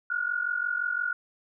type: tone pair together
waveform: sine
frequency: 1419.2 / 1465 Hz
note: F6 / F#6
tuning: +27 / -18 cents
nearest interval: minor second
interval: 55 cents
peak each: -29 / -29 dBFS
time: 0.1-1.13 s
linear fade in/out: 5 ms
effects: none